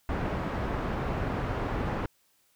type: low-pass noise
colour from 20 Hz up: pink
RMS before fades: -31 dBFS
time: 0.09-2.06 s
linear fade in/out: 2 ms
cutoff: 1400 Hz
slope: 12 dB/octave
effects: white hiss -68 dBFS RMS until 2.55 s